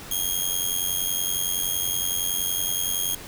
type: tone with amplitude modulation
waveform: 5% pulse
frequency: 3251 Hz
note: G#7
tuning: 38 cents flat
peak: -12 dBFS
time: 0.11-3.15 s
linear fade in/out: 5 ms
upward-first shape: sine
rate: 90.7 Hz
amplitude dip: 70%
effects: pink hiss -40 dBFS RMS until 3.27 s